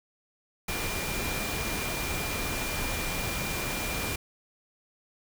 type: tone in noise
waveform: sine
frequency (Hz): 2395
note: D7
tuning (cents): +33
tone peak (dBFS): -37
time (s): 0.68-4.16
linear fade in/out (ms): 5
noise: pink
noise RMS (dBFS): -32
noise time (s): 0.68-4.16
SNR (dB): -8
effects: none